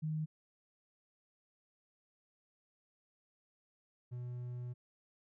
sine / triangle tone pair in turn, 155.56 / 122.9 Hz, D#3 / B2, 0 / -8 cents, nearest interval major third, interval 408 cents, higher first, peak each -34 / -38 dBFS, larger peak first, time 0.02-0.26 / 4.11-4.74 s, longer second, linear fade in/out 20 ms, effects none

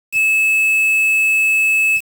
triangle tone with quantisation, 2600 Hz, E7, 24 cents flat, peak -10 dBFS, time 0.12-2.01 s, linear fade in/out 50 ms, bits 5, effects none

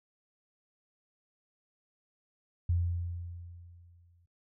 sine tone with exponential decay, 86.6 Hz, F2, 14 cents flat, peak -24 dBFS, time 2.69-4.26 s, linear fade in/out 5 ms, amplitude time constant 340 ms, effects noise-tail reverb RT60 0.2 s tail -25 dB re dry

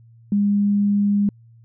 sine tone, 203.3 Hz, G#3, 37 cents flat, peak -15 dBFS, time 0.32-1.29 s, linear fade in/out 2 ms, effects added 115 Hz sine -46 dBFS peak until 1.64 s

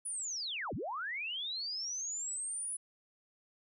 sine linear two-way sweep, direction down then up, 10080 to 66.7 to 10080 Hz, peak -36 dBFS, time 0.05-2.77 s, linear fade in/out 10 ms, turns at 0.74 s, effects none

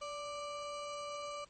square ring-modulated tone, 880 Hz, A5, in tune, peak -38 dBFS, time 0.01-1.45 s, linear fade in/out 10 ms, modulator 300 Hz, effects pink hiss -65 dBFS RMS until 1.49 s + MP3 32 kbps

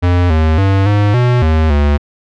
square tone with pitch steps, 88.7 / 79 / 97.4 / 103 / 122.9 / 79 / 72.6 Hz, F2 / D#2 / G2 / G#2 / B2 / D#2 / D2, +27 / +27 / -11 / -14 / -8 / +27 / -19 cents, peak -9 dBFS, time 0.02-1.98 s, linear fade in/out 20 ms, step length 280 ms, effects low-pass 3000 Hz 12 dB/octave

